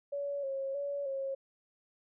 sine tone with vibrato, 554.4 Hz, C#5, in tune, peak -33 dBFS, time 0.12-1.35 s, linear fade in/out 10 ms, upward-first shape square, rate 1.6 Hz, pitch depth 39 cents each way, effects none

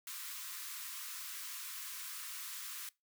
white high-pass noise, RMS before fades -45 dBFS, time 0.07-2.89 s, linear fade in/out 2 ms, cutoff 1000 Hz, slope 96 dB/octave, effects noise-tail reverb RT60 0.2 s tail -21 dB re dry

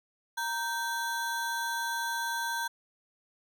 square ring-modulated tone, 1244.5 Hz, D#6, in tune, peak -28 dBFS, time 0.37-2.68 s, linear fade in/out 10 ms, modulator 313 Hz, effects none

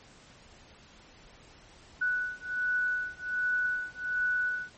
sine beating tone pair, 1480 / 1481.3 Hz, F#6 / F#6, 0 / +2 cents, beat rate 1.3 Hz, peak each -31 dBFS, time 2.01-4.71 s, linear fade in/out 10 ms, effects pink hiss -55 dBFS RMS until 4.77 s + MP3 32 kbps

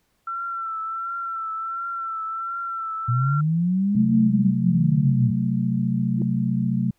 sine tone with vibrato, 1344 Hz, E6, 33 cents sharp, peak -26 dBFS, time 0.27-3.41 s, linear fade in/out 5 ms, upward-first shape triangle, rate 1.4 Hz, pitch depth 43 cents each way
sine linear two-way sweep, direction up then down, 116.54 to 226.2 to 116.54 Hz, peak -18 dBFS, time 3.08-5.31 s, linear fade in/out 10 ms, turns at 4.14 s
sine chord, F# diminished, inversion second, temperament equal, 130.81 / 185 / 220 Hz, C3 / F#3 / A3, 0 / 0 / 0 cents, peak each -24 dBFS, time 3.95-6.91 s, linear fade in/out 5 ms
sine tone with exponential growth, 329.6 Hz, E4, in tune, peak -24 dBFS, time 6.15-6.22 s, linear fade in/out 1 ms, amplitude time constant 15 ms
effects pink hiss -69 dBFS RMS until 6.98 s

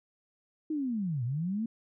sine linear two-way sweep, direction down then up, 320 to 113.9 to 233.8 Hz, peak -29 dBFS, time 0.7-1.66 s, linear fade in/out 5 ms, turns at 1.24 s, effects none

